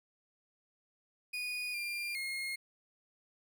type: tone with pitch steps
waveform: 35% pulse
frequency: 2466 / 2393 / 2146 Hz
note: D#7 / D7 / C7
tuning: -16 / +32 / +43 cents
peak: -34 dBFS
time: 1.33-2.56 s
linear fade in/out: 10 ms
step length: 410 ms
effects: none